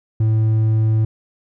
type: tone with hard clipping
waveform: sine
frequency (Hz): 109.9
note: A2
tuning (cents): -2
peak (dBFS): -14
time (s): 0.2-1.05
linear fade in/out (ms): 5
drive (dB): 3
effects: none